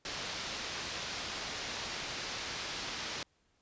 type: low-pass noise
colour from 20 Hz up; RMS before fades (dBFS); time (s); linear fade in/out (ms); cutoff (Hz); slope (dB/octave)
white; -40; 0.05-3.23; 2; 5600; 24
effects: pink hiss -73 dBFS RMS until 3.61 s + resampled to 16000 Hz